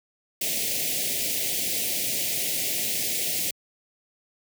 white band-stop noise, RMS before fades -27 dBFS, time 0.41-3.51 s, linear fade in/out 5 ms, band 700 to 2000 Hz, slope 48 dB/octave, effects high-pass 100 Hz 12 dB/octave

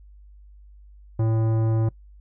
sine tone with tanh clipping, 111.8 Hz, A2, 28 cents sharp, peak -21 dBFS, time 1.19-1.89 s, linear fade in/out 5 ms, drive 15 dB, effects noise-tail reverb RT60 0.1 s tail -21 dB re dry + added 50 Hz sine -45 dBFS peak until 2.2 s

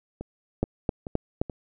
two click trains, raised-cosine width 2 ms, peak -21 / -10 dBFS, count 4 / 4, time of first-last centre 0.21-1.498 / 0.63-1.415 s, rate 2.33 / 3.82 Hz, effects none

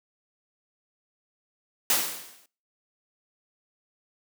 white noise with exponential decay, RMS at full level -20 dBFS, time 1.9-2.46 s, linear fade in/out 2 ms, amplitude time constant 120 ms, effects noise-tail reverb RT60 0.4 s tail -23 dB re dry + high-pass 200 Hz 12 dB/octave

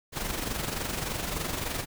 pink noise with amplitude modulation, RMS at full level -30 dBFS, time 0.12-1.86 s, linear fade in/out 50 ms, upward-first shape sine, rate 23.4 Hz, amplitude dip 55%, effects none

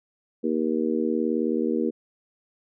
harmonic tone, 78.9 Hz, D#2, 25 cents sharp, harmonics 3 / 4 / 5 / 6, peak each -26 / -27 / -28 / -29 dBFS, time 0.43-1.91 s, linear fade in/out 20 ms, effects none

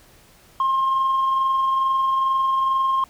sine tone with amplitude modulation, 1065 Hz, C6, 30 cents sharp, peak -14 dBFS, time 0.6-3.04 s, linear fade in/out 2 ms, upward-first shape sine, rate 22.3 Hz, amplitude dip 30%, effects tanh soft clip ceiling -15 dBFS + pink hiss -52 dBFS RMS until 3.09 s

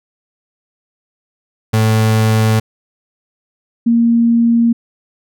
35% pulse / sine tone pair in turn, 110 / 233.1 Hz, A2 / A#3, 0 / 0 cents, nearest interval octave + minor second, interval 1300 cents, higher second, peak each -8 dBFS, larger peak neither, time 1.73-2.6 / 3.86-4.73 s, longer neither, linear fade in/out 10 ms, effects none

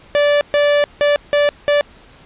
45% pulse tone bursts at uneven times, 582 Hz, D5, 16 cents flat, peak -11 dBFS, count 5, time 0.15-0.41 / 0.54-0.84 / 1.01-1.16 / 1.33-1.49 / 1.68-1.81 s, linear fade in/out 0 ms, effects pink hiss -45 dBFS RMS until 2.25 s + resampled to 8000 Hz

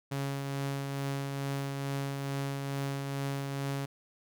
sawtooth tone with tremolo, 138.59 Hz, C#3, in tune, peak -27 dBFS, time 0.11-3.86 s, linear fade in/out 10 ms, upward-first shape triangle, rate 2.3 Hz, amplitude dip 35%, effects none

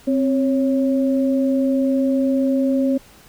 sine tone pair together, 263.7 / 551.2 Hz, C4 / C#5, +14 / -10 cents, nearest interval octave + minor second, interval 1276 cents, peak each -16 / -22 dBFS, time 0.07-2.98 s, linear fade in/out 10 ms, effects pink hiss -48 dBFS RMS until 3.28 s

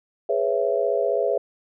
sine chord, C# minor seventh, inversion second, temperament just, 415.8 / 498.9 / 554.4 / 665.2 Hz, G#4 / B4 / C#5 / E5, +2 / +17 / 0 / +16 cents, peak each -25 dBFS, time 0.29-1.38 s, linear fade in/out 5 ms, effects none

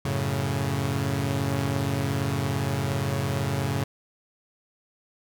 sawtooth chord, F# minor, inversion none, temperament equal, 92.5 / 110 / 138.59 Hz, F#2 / A2 / C#3, 0 / 0 / 0 cents, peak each -27 / -26 / -23 dBFS, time 0.05-3.84 s, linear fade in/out 5 ms, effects none

